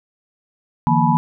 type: tone cluster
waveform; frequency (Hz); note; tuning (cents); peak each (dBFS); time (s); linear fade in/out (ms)
sine; 153.4 / 171 / 234.7 / 858 / 981; D#3 / F3 / A#3 / A5 / B5; -24 / -36 / +12 / -44 / -12; -19; 0.87-1.17; 0
effects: none